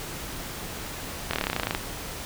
slowing click train, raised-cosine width 0.3 ms, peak -9 dBFS, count 15, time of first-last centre 1.31-1.749 s, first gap 24 ms, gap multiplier 1.04, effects pink hiss -36 dBFS RMS until 2.25 s

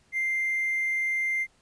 triangle tone with hard clipping, 2093 Hz, C7, in tune, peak -25 dBFS, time 0.12-1.47 s, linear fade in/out 50 ms, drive 4 dB, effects pink hiss -64 dBFS RMS until 1.61 s + resampled to 22050 Hz

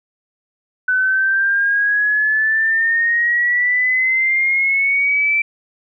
sine exponential sweep, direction up, 1500 to 2338 Hz, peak -13 dBFS, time 0.88-5.42 s, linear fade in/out 5 ms, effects none

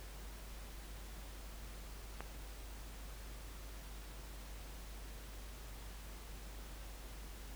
click, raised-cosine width 0.5 ms, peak -28 dBFS, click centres 2.206 s, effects added 50 Hz sine -48 dBFS peak until 7.55 s + pink hiss -55 dBFS RMS until 7.55 s

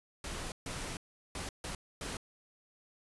pink noise bursts at uneven times, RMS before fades -40 dBFS, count 5, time 0.24-0.52 / 0.66-0.97 / 1.35-1.49 / 1.64-1.75 / 2.01-2.17 s, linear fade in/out 2 ms, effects resampled to 24000 Hz

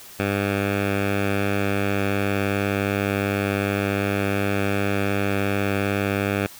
10% pulse tone with low-pass filter, 99.7 Hz, G2, 30 cents sharp, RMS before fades -23 dBFS, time 0.19-6.47 s, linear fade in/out 10 ms, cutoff 2500 Hz, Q 2, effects white hiss -43 dBFS RMS until 6.59 s

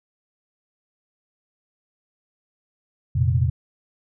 sine chord, F suspended fourth, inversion none, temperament equal, 87.31 / 116.54 / 130.81 Hz, F2 / Bb2 / C3, 0 / 0 / 0 cents, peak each -21 dBFS, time 3.15-3.5 s, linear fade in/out 10 ms, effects none

